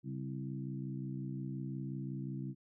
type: harmonic tone with a mistuned harmonic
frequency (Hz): 65.6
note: C2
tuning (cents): +5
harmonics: 2 / 3 / 4 / 5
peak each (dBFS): -40 / -44 / -46 / -48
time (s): 0.03-2.55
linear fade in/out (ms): 50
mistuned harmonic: 2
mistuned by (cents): +81
effects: none